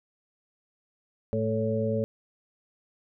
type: harmonic tone with a mistuned harmonic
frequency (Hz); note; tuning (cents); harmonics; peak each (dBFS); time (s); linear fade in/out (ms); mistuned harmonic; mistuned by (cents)
110; A2; 0; 1 / 2 / 4 / 5; -30 / -30 / -30 / -30; 1.33-2.04; 0; 5; +27
effects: none